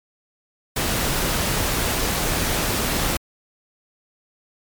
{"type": "noise", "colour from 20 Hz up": "pink", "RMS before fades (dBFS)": -22, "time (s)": [0.76, 3.17], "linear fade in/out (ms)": 5, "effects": ["MP3 96 kbps"]}